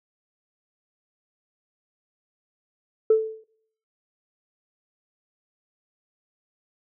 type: tone with exponential decay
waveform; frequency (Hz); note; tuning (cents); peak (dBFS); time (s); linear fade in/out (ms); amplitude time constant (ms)
sine; 440; A4; 0; -10; 3.1-3.44; 5; 72
effects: noise-tail reverb RT60 0.6 s tail -20 dB re dry + tanh soft clip ceiling -9 dBFS